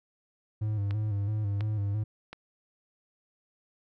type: tone with vibrato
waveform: triangle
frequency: 103.83 Hz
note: G#2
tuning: in tune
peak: -25 dBFS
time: 0.61-2.04 s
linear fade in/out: 10 ms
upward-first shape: square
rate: 3 Hz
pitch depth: 56 cents each way
type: clicks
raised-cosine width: 0.3 ms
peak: -25 / -24 / -25 dBFS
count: 3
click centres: 0.909 / 1.608 / 2.33 s
effects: none